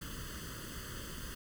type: noise with comb filter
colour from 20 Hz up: pink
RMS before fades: -44 dBFS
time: 0.01-1.35 s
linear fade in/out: 10 ms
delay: 0.64 ms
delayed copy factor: +0.95
effects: none